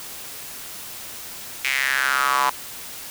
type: tone with high-pass filter sweep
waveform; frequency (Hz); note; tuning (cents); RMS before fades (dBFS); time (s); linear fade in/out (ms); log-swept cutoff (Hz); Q
square; 66.9; C2; +39; -21; 1.64-2.5; 5; 2300 to 970; 4.9
effects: white hiss -36 dBFS RMS until 3.1 s